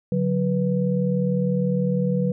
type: tone cluster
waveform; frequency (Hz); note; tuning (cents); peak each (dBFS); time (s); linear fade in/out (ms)
sine; 143.2 / 183.1 / 491; D3 / F#3 / B4; -43 / -18 / -10; -25 / -21 / -26; 0.12-2.32; 2
effects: none